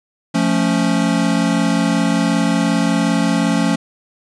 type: chord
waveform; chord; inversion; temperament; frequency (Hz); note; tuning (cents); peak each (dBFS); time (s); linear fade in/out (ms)
square; F augmented; none; equal; 174.61 / 220 / 277.2; F3 / A3 / C#4; 0 / 0 / 0; -19; 0.34-3.76; 10
effects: resampled to 22050 Hz + 8-bit

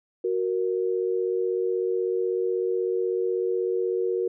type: tone pair together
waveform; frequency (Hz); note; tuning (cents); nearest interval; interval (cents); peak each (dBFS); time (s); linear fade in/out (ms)
sine; 370 / 466.2; F#4 / A#4; 0 / 0; major third; 400; -25 / -26; 0.24-4.28; 5
effects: none

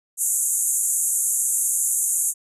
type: band-pass noise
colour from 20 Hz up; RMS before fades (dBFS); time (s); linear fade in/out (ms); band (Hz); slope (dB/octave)
pink; -22; 0.17-2.34; 50; 6700 to 12000; 96
effects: none

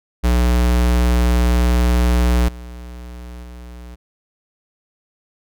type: tone with level steps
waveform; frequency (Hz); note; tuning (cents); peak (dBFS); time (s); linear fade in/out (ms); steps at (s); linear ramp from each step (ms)
square; 60.4; B1; -38; -13 / -32 / -34; 0.23-3.96; 20; 2.48 / 3.43; 5
effects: none

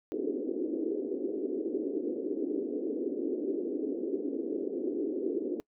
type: band-pass noise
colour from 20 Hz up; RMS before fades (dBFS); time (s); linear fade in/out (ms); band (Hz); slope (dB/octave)
white; -33; 0.12-5.6; 0; 270 to 430; 48
effects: noise-tail reverb RT60 0.1 s tail -24 dB re dry

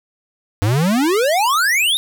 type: exponential sweep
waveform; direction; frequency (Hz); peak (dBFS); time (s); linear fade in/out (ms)
square; up; 95 to 3800; -14; 0.62-1.97; 0
effects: none

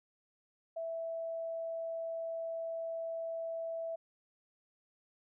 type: tone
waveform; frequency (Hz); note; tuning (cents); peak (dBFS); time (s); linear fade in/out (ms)
sine; 659; E5; -1; -36; 0.76-3.96; 10
effects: none

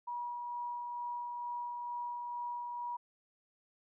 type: tone with tremolo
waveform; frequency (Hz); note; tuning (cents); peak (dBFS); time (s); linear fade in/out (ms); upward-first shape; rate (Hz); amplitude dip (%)
sine; 963; B5; -44; -36; 0.07-2.97; 10; sine; 2.2; 25
effects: none

